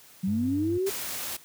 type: linear sweep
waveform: sine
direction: up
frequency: 180.5 to 400.7 Hz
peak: -24 dBFS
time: 0.23-0.9 s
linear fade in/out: 10 ms
type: tone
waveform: triangle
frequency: 98 Hz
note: G2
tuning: in tune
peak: -30 dBFS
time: 0.27-0.78 s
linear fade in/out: 10 ms
type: noise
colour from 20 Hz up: white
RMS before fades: -34 dBFS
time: 0.86-1.37 s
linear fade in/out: 10 ms
effects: white hiss -53 dBFS RMS until 1.44 s + high-pass 60 Hz 12 dB/octave